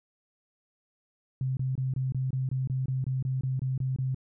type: tone bursts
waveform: sine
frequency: 130.81 Hz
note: C3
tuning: in tune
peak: -26 dBFS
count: 15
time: 1.41-4.146 s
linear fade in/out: 2 ms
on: 160 ms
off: 24 ms
effects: none